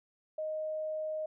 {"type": "tone", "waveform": "sine", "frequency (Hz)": 622.3, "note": "D#5", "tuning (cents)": 0, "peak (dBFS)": -33, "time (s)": [0.38, 1.26], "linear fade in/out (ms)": 5, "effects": []}